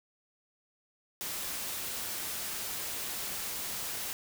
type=noise; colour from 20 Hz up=white; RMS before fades=-37 dBFS; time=1.21-4.13 s; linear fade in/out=0 ms; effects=none